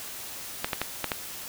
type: clicks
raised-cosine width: 0.3 ms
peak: -10 dBFS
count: 5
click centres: 0.645 / 0.732 / 0.816 / 1.043 / 1.118 s
effects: white hiss -39 dBFS RMS until 1.48 s